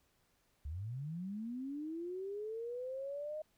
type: linear sweep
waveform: sine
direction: up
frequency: 66.6 to 623 Hz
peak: -39 dBFS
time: 0.65-3.42 s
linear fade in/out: 5 ms
effects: pink hiss -75 dBFS RMS until 3.57 s